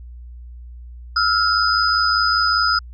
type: tone cluster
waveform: sine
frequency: 1307 / 1412 / 5010 Hz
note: E6 / F6 / D#8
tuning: -15 / +19 / +11 cents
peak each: -19 dBFS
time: 1.16-2.79 s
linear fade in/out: 5 ms
effects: added 60 Hz sine -34 dBFS peak until 2.93 s